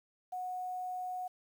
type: tone with quantisation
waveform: sine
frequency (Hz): 733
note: F#5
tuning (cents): -16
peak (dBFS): -36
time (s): 0.32-1.28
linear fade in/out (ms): 10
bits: 10
effects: none